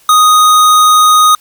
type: tone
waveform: square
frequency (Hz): 1244.5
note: D#6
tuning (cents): 0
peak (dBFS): -4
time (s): 0.09-1.35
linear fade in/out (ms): 2
effects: white hiss -46 dBFS RMS until 1.4 s + MP3 96 kbps